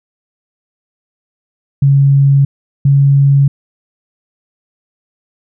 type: tone pair in turn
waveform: sine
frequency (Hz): 138.9 / 139.41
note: C#3 / C#3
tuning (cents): +4 / +10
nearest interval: unison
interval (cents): 6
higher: second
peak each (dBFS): -5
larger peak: neither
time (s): 1.82-2.45 / 2.85-3.48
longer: neither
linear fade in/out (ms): 5
effects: none